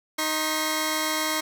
10% pulse tone cluster, 311.6 / 1077 / 1937 Hz, D#4 / C6 / B6, +3 / +50 / -34 cents, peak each -19 / -20 / -22 dBFS, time 0.18-1.41 s, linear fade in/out 10 ms, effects none

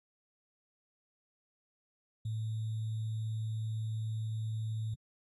sine tone with sample-and-hold, 110 Hz, A2, in tune, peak -33 dBFS, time 2.25-4.94 s, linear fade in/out 5 ms, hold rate 3675 Hz, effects AAC 32 kbps

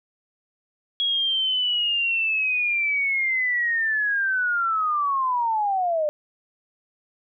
sine linear sweep, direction down, 3322 to 587.3 Hz, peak -20 dBFS, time 1-6.09 s, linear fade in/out 0 ms, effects none

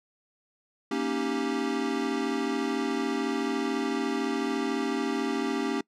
square chord, Eb dominant seventh, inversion second, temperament equal, 233.1 / 277.2 / 311.1 / 392 Hz, Bb3 / Db4 / Eb4 / G4, 0 / 0 / 0 / 0 cents, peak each -34 / -31 / -35 / -33 dBFS, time 0.91-5.81 s, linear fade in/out 5 ms, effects noise-tail reverb RT60 0.1 s tail -25 dB re dry + low-pass 6000 Hz 12 dB/octave

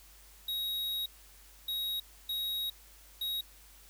square tone bursts at uneven times, 3796 Hz, A#7, 31 cents sharp, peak -33 dBFS, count 4, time 0.48-1.06 / 1.68-2 / 2.29-2.7 / 3.21-3.41 s, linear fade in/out 5 ms, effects added 50 Hz sine -58 dBFS peak until 3.89 s + white hiss -58 dBFS RMS until 3.89 s

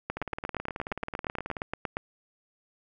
two click trains, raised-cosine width 0.5 ms, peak -15 / -19 dBFS, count 17 / 27, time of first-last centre 0.1-1.969 / 0.17-1.568 s, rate 8.56 / 18.6 Hz, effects none

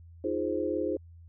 sine chord, F minor seventh, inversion third, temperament equal, 311.1 / 349.2 / 415.3 / 523.3 Hz, Eb4 / F4 / Ab4 / C5, 0 / 0 / 0 / 0 cents, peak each -33 dBFS, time 0.24-0.97 s, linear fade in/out 5 ms, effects added 84 Hz sine -48 dBFS peak until 1.28 s

